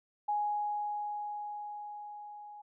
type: tone with level ramp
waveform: sine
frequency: 832 Hz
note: G#5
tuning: 3 cents sharp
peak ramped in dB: -28 to -46 dBFS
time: 0.28-2.62 s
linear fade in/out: 10 ms
effects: none